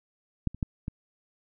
clicks, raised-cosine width 5 ms, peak -13 / -29 / -15 / -20 dBFS, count 4, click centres 0.473 / 0.546 / 0.628 / 0.881 s, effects none

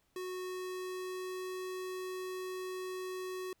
square tone with pitch glide, 367.8 to 370.6 Hz, F#4 to F#4, -10 to +3 cents, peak -39 dBFS, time 0.16-3.53 s, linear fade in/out 2 ms, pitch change +13 cents, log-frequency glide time 0.4-1.61 s, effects pink hiss -75 dBFS RMS until 3.6 s

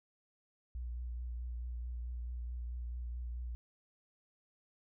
sine tone with vibrato, 60.2 Hz, B1, 44 cents flat, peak -38 dBFS, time 0.75-3.55 s, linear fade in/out 0 ms, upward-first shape triangle, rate 4.6 Hz, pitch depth 35 cents each way, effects none

